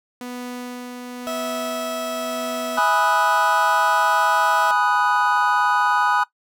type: tone with tremolo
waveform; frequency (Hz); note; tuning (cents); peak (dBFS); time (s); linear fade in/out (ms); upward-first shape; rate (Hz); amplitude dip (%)
sawtooth; 246.9; B3; 0; -25; 0.21-2.79; 2; sine; 0.97; 30
type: tone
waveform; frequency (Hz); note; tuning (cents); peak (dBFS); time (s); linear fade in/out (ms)
30% pulse; 652; E5; -19; -22; 1.27-4.71; 0
type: chord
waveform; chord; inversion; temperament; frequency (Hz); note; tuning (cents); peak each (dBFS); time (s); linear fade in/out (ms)
triangle; G# minor seventh; none; equal; 830.6 / 987.8 / 1244.5 / 1480; G#5 / B5 / D#6 / F#6; 0 / 0 / 0 / 0; -20; 2.77-6.24; 10
effects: noise-tail reverb RT60 0.1 s tail -18 dB re dry